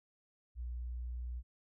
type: tone with pitch glide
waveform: sine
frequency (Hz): 60.3 to 60.72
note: B1 to B1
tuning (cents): -41 to -29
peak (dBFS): -38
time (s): 0.55-1.43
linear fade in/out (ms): 50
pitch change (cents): +12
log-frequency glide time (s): 0.69-1.1
effects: none